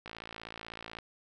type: click train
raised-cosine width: 0.3 ms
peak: -26 dBFS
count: 53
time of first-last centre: 0.06-0.987 s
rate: 56.1 Hz
effects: none